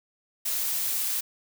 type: noise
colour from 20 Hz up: blue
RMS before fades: -28 dBFS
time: 0.45-1.21 s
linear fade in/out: 10 ms
effects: none